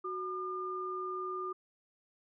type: tone pair together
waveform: sine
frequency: 370 / 1206.3 Hz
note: F#4 / D6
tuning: 0 / +46 cents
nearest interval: octave + minor sixth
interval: 2046 cents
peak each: -39 / -37 dBFS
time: 0.04-1.53 s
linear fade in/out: 10 ms
effects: none